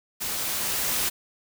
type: noise with level ramp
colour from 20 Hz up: white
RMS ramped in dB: -30 to -25 dBFS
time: 0.2-1.1 s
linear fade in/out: 20 ms
effects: none